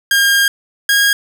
sawtooth tone pair in turn, 1614 / 1633.7 Hz, G#6 / G#6, -50 / -29 cents, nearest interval unison, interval 21 cents, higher second, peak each -6 dBFS, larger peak neither, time 0.11-0.48 / 0.89-1.13 s, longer first, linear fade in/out 2 ms, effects none

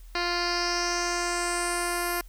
10% pulse tone with low-pass filter sweep, 349.2 Hz, F4, in tune, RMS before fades -28 dBFS, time 0.15-2.21 s, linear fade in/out 2 ms, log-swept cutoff 4000 to 12000 Hz, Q 4, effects added 41 Hz sine -43 dBFS peak until 2.28 s + white hiss -60 dBFS RMS until 2.28 s

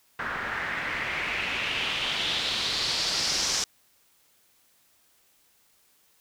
white noise with low-pass filter sweep, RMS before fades -29 dBFS, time 0.19-3.64 s, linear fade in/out 2 ms, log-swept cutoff 1500 to 5900 Hz, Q 3.2, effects white hiss -64 dBFS RMS until 6.2 s

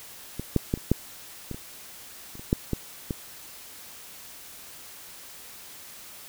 clicks, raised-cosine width 3 ms, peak -18 / -7 / -10 / -27 / -6 / -20 / -24 / -30 / -28 / -7 / -12 / -15 dBFS, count 12, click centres 0.396 / 0.563 / 0.739 / 0.775 / 0.916 / 1.513 / 1.545 / 2.354 / 2.395 / 2.529 / 2.733 / 3.108 s, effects white hiss -45 dBFS RMS until 6.28 s

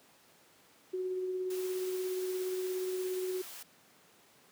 sine tone with tremolo, 370 Hz, F#4, in tune, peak -31 dBFS, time 0.93-3.42 s, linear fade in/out 10 ms, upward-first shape sine, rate 17 Hz, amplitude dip 25%
white high-pass noise, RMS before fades -47 dBFS, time 1.5-3.63 s, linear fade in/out 5 ms, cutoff 530 Hz, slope 12 dB/octave
effects pink hiss -62 dBFS RMS until 4.51 s + high-pass 200 Hz 12 dB/octave

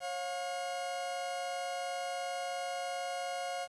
40% pulse tone pair together, 546 / 713.7 Hz, C#5 / F5, -26 / +37 cents, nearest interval perfect fourth, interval 463 cents, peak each -40 / -36 dBFS, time 0-3.68 s, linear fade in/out 50 ms, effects resampled to 24000 Hz + 10-bit

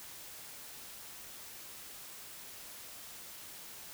silence, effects white hiss -49 dBFS RMS until 3.93 s

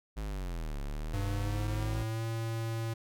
square linear two-way sweep, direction down then up, 54.5 to 34.65 to 54.5 Hz, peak -35 dBFS, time 0.16-2.04 s, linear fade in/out 20 ms, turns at 0.8 s
square tone with pitch glide, 99.4 to 113.52 Hz, G2 to A#2, +25 to -45 cents, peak -33 dBFS, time 1.13-2.94 s, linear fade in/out 10 ms, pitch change +230 cents, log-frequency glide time 1.24-2.24 s
effects none

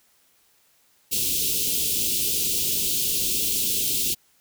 white band-stop noise, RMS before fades -24 dBFS, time 1.11-4.15 s, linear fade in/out 20 ms, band 470 to 2700 Hz, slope 48 dB/octave, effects white hiss -62 dBFS RMS until 4.4 s

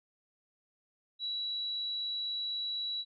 sine tone, 3916 Hz, B7, 15 cents flat, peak -33 dBFS, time 1.19-3.05 s, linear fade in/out 50 ms, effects none

